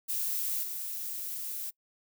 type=noise with level steps; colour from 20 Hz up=violet; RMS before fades=-32 / -37 dBFS; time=0.08-1.71 s; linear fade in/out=20 ms; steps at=0.62 s; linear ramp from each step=20 ms; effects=noise-tail reverb RT60 0.1 s tail -24 dB re dry